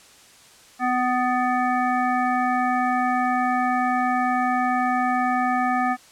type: harmonic tone with a mistuned harmonic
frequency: 250.5 Hz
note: B3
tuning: 25 cents sharp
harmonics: 1 / 3 / 5 / 7 / 9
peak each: -25 / -22 / -26 / -29 / -35 dBFS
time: 0.79-5.97 s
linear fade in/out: 50 ms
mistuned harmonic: 5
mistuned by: -17 cents
effects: white hiss -50 dBFS RMS until 6.11 s + low-pass 9000 Hz 12 dB/octave